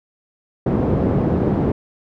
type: band-pass noise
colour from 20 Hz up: pink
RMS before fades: -18 dBFS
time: 0.66-1.72 s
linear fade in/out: 5 ms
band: 100 to 460 Hz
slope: 12 dB/octave
effects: none